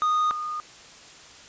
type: tone pair in turn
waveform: triangle / sine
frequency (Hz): 1236 / 1226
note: D#6 / D#6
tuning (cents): -12 / -26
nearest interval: unison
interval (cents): 14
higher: first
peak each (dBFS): -18 / -28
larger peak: first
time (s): 0.02-0.31 / 0.31-0.6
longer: neither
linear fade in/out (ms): 0
effects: white hiss -47 dBFS RMS until 1.48 s + resampled to 16000 Hz